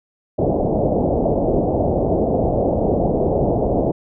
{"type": "low-pass noise", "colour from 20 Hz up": "white", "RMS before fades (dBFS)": -18, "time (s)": [0.38, 3.92], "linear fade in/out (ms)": 10, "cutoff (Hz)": 700, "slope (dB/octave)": 48, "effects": []}